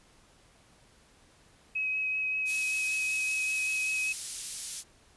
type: tone with vibrato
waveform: sine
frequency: 2545 Hz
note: D#7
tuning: 39 cents sharp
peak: -28 dBFS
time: 1.75-4.13 s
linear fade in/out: 10 ms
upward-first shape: sine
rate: 5.2 Hz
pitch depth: 11 cents each way
type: high-pass noise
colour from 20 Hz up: pink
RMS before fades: -37 dBFS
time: 2.45-4.84 s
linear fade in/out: 50 ms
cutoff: 5900 Hz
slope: 12 dB/octave
effects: pink hiss -61 dBFS RMS until 5.16 s + resampled to 24000 Hz